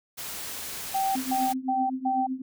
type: noise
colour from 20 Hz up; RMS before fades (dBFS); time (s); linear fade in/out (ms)
white; -36; 0.17-1.54; 20
type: tone bursts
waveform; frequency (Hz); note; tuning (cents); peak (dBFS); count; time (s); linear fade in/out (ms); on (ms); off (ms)
sine; 776; G5; -18; -23; 4; 0.94-2.27; 10; 220; 150
type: tone with tremolo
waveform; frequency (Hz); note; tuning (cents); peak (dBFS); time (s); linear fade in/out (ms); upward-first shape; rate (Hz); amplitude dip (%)
sine; 260.2; C4; -9; -25; 1.15-2.42; 5; triangle; 7.9; 90
effects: none